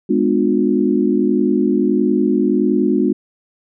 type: chord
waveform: sine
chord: G# diminished seventh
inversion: none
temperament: just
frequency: 207.7 / 249.2 / 299 / 358.8 Hz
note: G#3 / B3 / D4 / F4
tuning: 0 / +16 / +31 / +47 cents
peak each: -18 dBFS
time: 0.09-3.13 s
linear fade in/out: 10 ms
effects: none